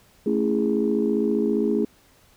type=chord; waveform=sine; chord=A major seventh; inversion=none; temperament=just; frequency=220 / 275 / 330 / 412.5 Hz; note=A3 / C#4 / E4 / G#4; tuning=0 / -14 / +2 / -12 cents; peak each=-23 / -26 / -26 / -23 dBFS; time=0.26-1.85 s; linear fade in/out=5 ms; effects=tanh soft clip ceiling -10 dBFS + pink hiss -57 dBFS RMS until 2.36 s